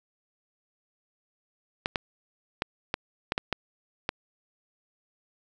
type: clicks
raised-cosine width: 0.3 ms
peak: -10 dBFS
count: 8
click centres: 1.859 / 1.958 / 2.621 / 2.941 / 3.321 / 3.379 / 3.527 / 4.091 s
effects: none